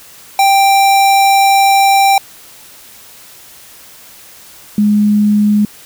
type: tone pair in turn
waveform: square / sine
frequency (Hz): 786 / 208.6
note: G5 / G#3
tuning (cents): +4 / +8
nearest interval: octave + major seventh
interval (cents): 2296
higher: first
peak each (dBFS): -7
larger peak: neither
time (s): 0.39-2.18 / 4.78-5.65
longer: first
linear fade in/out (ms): 2
effects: white hiss -38 dBFS RMS until 5.85 s